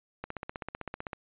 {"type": "click train", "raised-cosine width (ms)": 0.5, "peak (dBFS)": -21, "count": 15, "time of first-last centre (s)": [0.24, 1.132], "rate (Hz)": 15.7, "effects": ["resampled to 8000 Hz"]}